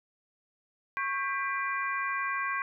harmonic tone with a mistuned harmonic, 397.9 Hz, G4, 26 cents sharp, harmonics 3 / 4 / 5 / 6, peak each -32 / -34 / -36 / -38 dBFS, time 0.97-2.62 s, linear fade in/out 0 ms, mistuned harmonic 3, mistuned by -140 cents, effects none

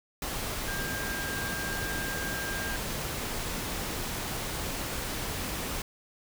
sine tone in noise, 1600 Hz, G6, 35 cents sharp, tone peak -35 dBFS, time 0.68-2.76 s, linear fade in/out 2 ms, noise pink, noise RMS -34 dBFS, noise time 0.22-5.82 s, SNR -4 dB, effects none

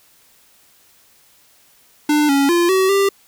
square tone with pitch steps, 298.3 / 278.4 / 345.4 / 378.9 / 395 Hz, D4 / C#4 / F4 / F#4 / G4, +27 / +8 / -19 / +41 / +13 cents, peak -13 dBFS, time 2.09-3.09 s, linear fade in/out 5 ms, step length 200 ms, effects white hiss -53 dBFS RMS until 3.27 s

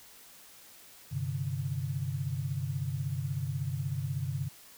sine chord, G suspended fourth, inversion none, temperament just, 98 / 130.67 / 147 Hz, G2 / C3 / D3, 0 / -2 / +2 cents, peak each -37 / -34 / -35 dBFS, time 1.11-4.49 s, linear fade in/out 20 ms, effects white hiss -54 dBFS RMS until 4.77 s

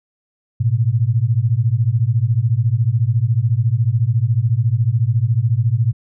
sine beating tone pair, 108.7 / 122.7 Hz, A2 / B2, -21 / -11 cents, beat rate 14 Hz, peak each -16 dBFS, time 0.6-5.93 s, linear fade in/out 10 ms, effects none

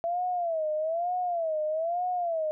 sine tone with vibrato, 667 Hz, E5, 20 cents sharp, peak -26 dBFS, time 0.04-2.51 s, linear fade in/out 0 ms, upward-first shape sine, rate 1.1 Hz, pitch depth 150 cents each way, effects none

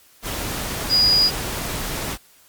sine tone in noise, 4900 Hz, D#8, 27 cents flat, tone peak -13 dBFS, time 0.89-1.31 s, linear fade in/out 50 ms, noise pink, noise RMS -27 dBFS, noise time 0.22-2.18 s, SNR +11 dB, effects white hiss -53 dBFS RMS until 2.48 s + Opus 48 kbps

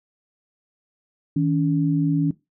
sine tone pair together, 158.72 / 282.8 Hz, D#3 / C#4, +35 / +35 cents, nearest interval minor seventh, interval 1000 cents, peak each -20 dBFS, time 1.36-2.31 s, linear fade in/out 5 ms, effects noise-tail reverb RT60 0.2 s tail -18 dB re dry

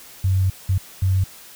sine tone bursts at uneven times, 94.5 Hz, F#2, 37 cents sharp, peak -15 dBFS, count 3, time 0.24-0.5 / 0.69-0.78 / 1.02-1.24 s, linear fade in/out 5 ms, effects white hiss -43 dBFS RMS until 1.55 s

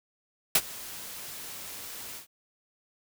white noise with ADSR envelope, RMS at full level -19 dBFS, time 0.55-2.27 s, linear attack 3 ms, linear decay 51 ms, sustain -22 dB, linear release 110 ms, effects none

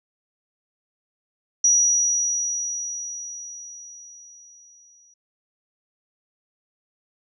sine tone with exponential decay, 5810 Hz, F#8, 32 cents flat, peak -13 dBFS, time 1.64-5.14 s, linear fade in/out 5 ms, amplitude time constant 760 ms, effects none

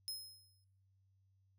sawtooth tone with exponential decay, 5140 Hz, E8, 45 cents flat, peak -36 dBFS, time 0.08-0.64 s, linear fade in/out 0 ms, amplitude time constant 120 ms, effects noise-tail reverb RT60 1.0 s tail -23 dB re dry + added 96 Hz sine -70 dBFS peak until 1.58 s

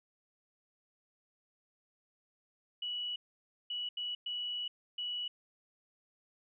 sine tone bursts at uneven times, 2940 Hz, F#7, 12 cents flat, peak -35 dBFS, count 5, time 2.82-3.16 / 3.7-3.89 / 3.97-4.15 / 4.26-4.68 / 4.98-5.28 s, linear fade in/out 5 ms, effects none

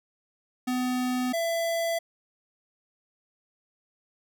square tone pair in turn, 251.5 / 668.7 Hz, B3 / E5, +32 / +25 cents, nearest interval octave + perfect fourth, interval 1693 cents, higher second, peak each -26 dBFS, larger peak neither, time 0.67-1.33 / 1.33-1.99 s, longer neither, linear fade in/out 10 ms, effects none

